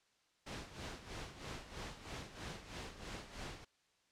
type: noise with tremolo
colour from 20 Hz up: pink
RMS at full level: -45 dBFS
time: 0.46-3.65 s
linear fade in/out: 10 ms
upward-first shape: sine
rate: 3.1 Hz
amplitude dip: 70%
effects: white hiss -75 dBFS RMS until 4.11 s + low-pass 6000 Hz 12 dB/octave